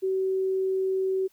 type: tone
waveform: sine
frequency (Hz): 380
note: F#4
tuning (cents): +46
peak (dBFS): -23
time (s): 0.02-1.28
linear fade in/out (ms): 20
effects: white hiss -65 dBFS RMS until 1.32 s